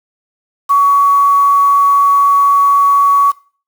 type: tone with quantisation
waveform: sine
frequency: 1126 Hz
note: C#6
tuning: 27 cents sharp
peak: -6 dBFS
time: 0.69-3.32 s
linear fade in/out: 20 ms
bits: 5
effects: noise-tail reverb RT60 0.4 s tail -19 dB re dry